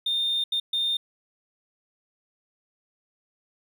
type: tone bursts at uneven times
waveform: triangle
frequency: 3632 Hz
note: A#7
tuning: 46 cents flat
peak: -20 dBFS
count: 3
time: 0.06-0.44 / 0.52-0.6 / 0.73-0.97 s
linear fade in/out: 5 ms
effects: tanh soft clip ceiling -19 dBFS